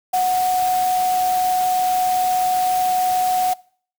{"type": "tone in noise", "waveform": "sine", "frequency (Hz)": 736, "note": "F#5", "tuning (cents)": -9, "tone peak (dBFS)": -15, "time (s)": [0.13, 3.54], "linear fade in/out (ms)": 10, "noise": "white", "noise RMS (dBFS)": -30, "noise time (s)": [0.13, 3.54], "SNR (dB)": 12, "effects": ["noise-tail reverb RT60 0.5 s tail -23 dB re dry"]}